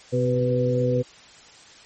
harmonic tone with a mistuned harmonic, 126.5 Hz, B2, 42 cents sharp, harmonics 1 / 2 / 3 / 4, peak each -23 / -27 / -30 / -22 dBFS, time 0.12-1.03 s, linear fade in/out 20 ms, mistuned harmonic 4, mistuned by -33 cents, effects white hiss -48 dBFS RMS until 1.85 s + MP3 32 kbps

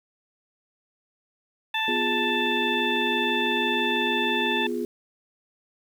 harmonic tone, 882 Hz, A5, 4 cents sharp, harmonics 1 / 2 / 3 / 4, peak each -29 / -29 / -29 / -29 dBFS, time 1.74-4.67 s, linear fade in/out 5 ms
sine chord, F diminished, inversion second, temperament equal, 246.9 / 349.2 / 415.3 Hz, Cb4 / F4 / Ab4, 0 / 0 / 0 cents, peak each -30 dBFS, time 1.88-4.85 s, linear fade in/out 2 ms
effects 8-bit

